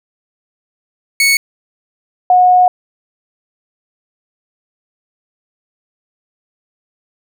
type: tone pair in turn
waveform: sawtooth / sine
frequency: 2215 / 727.5 Hz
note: C#7 / F#5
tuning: -2 / -29 cents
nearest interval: octave + perfect fifth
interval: 1927 cents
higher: first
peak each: -5 dBFS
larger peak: neither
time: 1.2-1.37 / 2.3-2.68 s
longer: second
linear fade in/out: 2 ms
effects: none